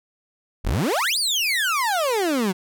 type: exponential two-way sweep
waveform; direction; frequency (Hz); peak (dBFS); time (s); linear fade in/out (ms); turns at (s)
30% pulse; up then down; 32.7 to 4978 to 176.5; -17; 0.64-2.53; 20; 1.18
effects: none